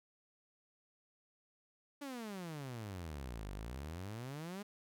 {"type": "exponential two-way sweep", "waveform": "sawtooth", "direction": "down then up", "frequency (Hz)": [293.7, 47.32, 210.4], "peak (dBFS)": -39, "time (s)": [2.01, 4.63], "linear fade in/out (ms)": 10, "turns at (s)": 3.51, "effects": []}